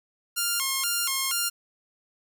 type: tone with vibrato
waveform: 5% pulse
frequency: 1225 Hz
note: D#6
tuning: 27 cents flat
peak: -13 dBFS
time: 0.36-1.5 s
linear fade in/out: 20 ms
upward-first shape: square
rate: 2.1 Hz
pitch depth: 230 cents each way
effects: none